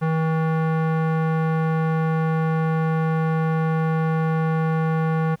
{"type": "tone with low-pass filter", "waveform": "square", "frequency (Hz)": 160.2, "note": "E3", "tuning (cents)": -49, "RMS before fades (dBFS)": -21, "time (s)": [0.01, 5.36], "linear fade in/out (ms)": 20, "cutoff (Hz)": 1400, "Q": 1.4, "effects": ["pink hiss -59 dBFS RMS until 5.4 s"]}